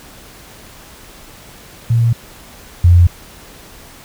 sine tone pair in turn, 116.54 / 87.31 Hz, A#2 / F2, 0 / 0 cents, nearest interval perfect fourth, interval 500 cents, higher first, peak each -9 / -4 dBFS, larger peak second, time 1.9-2.13 / 2.84-3.07 s, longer neither, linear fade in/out 5 ms, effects pink hiss -39 dBFS RMS until 4.04 s

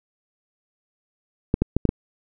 clicks, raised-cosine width 3 ms, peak -5 dBFS, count 5, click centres 1.541 / 1.62 / 1.766 / 1.853 / 1.891 s, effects none

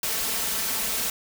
white noise with comb filter, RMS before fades -27 dBFS, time 0.03-1.1 s, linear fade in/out 2 ms, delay 4.5 ms, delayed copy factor +0.5, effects none

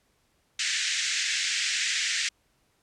pink band-pass noise, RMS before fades -28 dBFS, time 0.59-2.29 s, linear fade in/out 5 ms, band 1700 to 7800 Hz, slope 48 dB/octave, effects pink hiss -69 dBFS RMS until 2.82 s + low-pass 12000 Hz 12 dB/octave

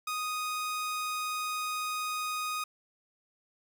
sawtooth tone, 1244.5 Hz, D#6, in tune, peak -28 dBFS, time 0.07-2.64 s, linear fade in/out 5 ms, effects none

